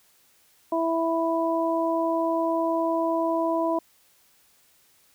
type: harmonic tone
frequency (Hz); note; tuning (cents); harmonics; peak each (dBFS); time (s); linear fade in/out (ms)
329.6; E4; 0; 1 / 2 / 3; -26 / -25 / -28; 0.72-3.79; 5
effects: white hiss -61 dBFS RMS until 5.14 s